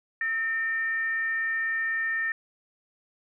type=tone with frequency modulation; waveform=sine; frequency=1816 Hz; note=A#6; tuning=46 cents flat; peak=-25 dBFS; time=0.21-2.32 s; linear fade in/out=2 ms; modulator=512 Hz; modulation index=0.29; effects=none